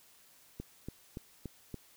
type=click train; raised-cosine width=3 ms; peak=-27 dBFS; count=5; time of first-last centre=0.6-1.743 s; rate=3.5 Hz; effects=white hiss -62 dBFS RMS until 1.96 s